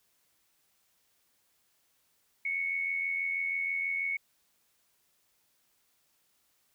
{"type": "tone with amplitude modulation", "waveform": "sine", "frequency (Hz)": 2210, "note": "C#7", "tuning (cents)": -6, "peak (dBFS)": -27, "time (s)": [2.45, 4.17], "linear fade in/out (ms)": 5, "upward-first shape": "sine", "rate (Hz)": 86.2, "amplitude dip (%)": 50, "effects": ["white hiss -72 dBFS RMS until 6.74 s"]}